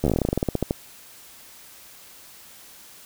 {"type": "slowing click train", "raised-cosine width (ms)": 2, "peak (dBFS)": -8, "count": 19, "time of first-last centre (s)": [0.04, 0.709], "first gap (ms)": 12, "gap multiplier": 1.12, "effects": ["white hiss -47 dBFS RMS until 3.05 s"]}